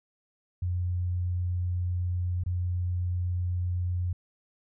sine tone with dropouts, 89.2 Hz, F2, 37 cents sharp, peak -26 dBFS, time 0.62-4.13 s, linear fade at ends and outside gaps 5 ms, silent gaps 2.437-2.461 s, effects none

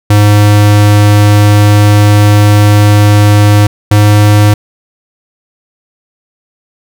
square tone pair in turn, 103.83 / 104.29 Hz, G#2 / G#2, 0 / +8 cents, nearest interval unison, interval 8 cents, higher second, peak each -3 dBFS, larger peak neither, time 0.1-3.67 / 3.91-4.54 s, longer first, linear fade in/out 5 ms, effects none

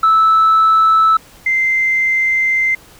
sine tone pair in turn, 1311 / 2081 Hz, E6 / C7, -10 / -10 cents, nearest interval minor sixth, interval 800 cents, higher second, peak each -6 / -11 dBFS, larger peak first, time 0.03-1.17 / 1.46-2.75 s, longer second, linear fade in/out 5 ms, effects tanh soft clip ceiling -5 dBFS + pink hiss -43 dBFS RMS until 2.99 s

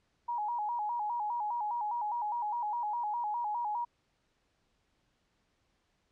sine tone with vibrato, 895 Hz, A5, 29 cents sharp, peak -31 dBFS, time 0.28-3.85 s, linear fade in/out 10 ms, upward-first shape square, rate 4.9 Hz, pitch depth 110 cents each way, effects pink hiss -75 dBFS RMS until 6.11 s + low-pass 6000 Hz 12 dB/octave

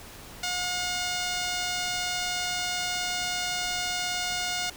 5% pulse tone with notch filter, 719 Hz, F#5, 50 cents flat, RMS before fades -30 dBFS, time 0.43-4.7 s, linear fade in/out 5 ms, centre 11000 Hz, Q 0.8, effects pink hiss -45 dBFS RMS until 4.76 s

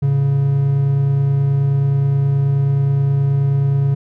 triangle tone pair together, 110 / 139.43 Hz, A2 / C#3, 0 / +10 cents, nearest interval major third, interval 410 cents, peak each -21 / -11 dBFS, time 0.02-3.95 s, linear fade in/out 10 ms, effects none

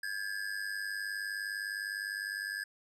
square ring-modulated tone, 1661.2 Hz, G#6, in tune, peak -33 dBFS, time 0.03-2.64 s, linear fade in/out 5 ms, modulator 49.9 Hz, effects low-pass 12000 Hz 12 dB/octave

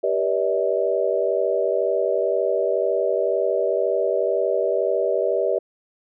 sine tone cluster, 391.7 / 486.3 / 578 / 640 Hz, G4 / B4 / D5 / D#5, -1 / -27 / -28 / +49 cents, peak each -24 dBFS, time 0.03-5.59 s, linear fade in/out 10 ms, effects none

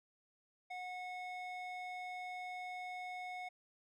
square tone with band-pass filter, 730 Hz, F#5, 24 cents flat, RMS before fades -45 dBFS, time 0.7-3.49 s, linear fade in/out 10 ms, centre 1500 Hz, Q 6, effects none

